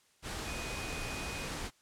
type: tone in noise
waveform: sine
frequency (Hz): 2489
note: D#7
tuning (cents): 0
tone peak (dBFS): -44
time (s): 0.44-1.49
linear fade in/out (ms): 50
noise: pink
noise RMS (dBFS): -39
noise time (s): 0.22-1.71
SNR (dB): -8
effects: white hiss -68 dBFS RMS until 1.81 s + low-pass 9000 Hz 12 dB/octave